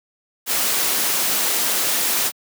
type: noise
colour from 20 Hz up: white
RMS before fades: -20 dBFS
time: 0.46-2.32 s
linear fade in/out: 50 ms
effects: high-pass 200 Hz 12 dB/octave